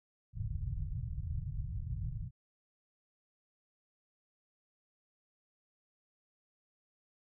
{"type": "low-pass noise", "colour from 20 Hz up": "white", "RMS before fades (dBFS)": -38, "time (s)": [0.33, 2.31], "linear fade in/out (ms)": 50, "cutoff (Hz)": 140, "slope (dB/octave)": 48, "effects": []}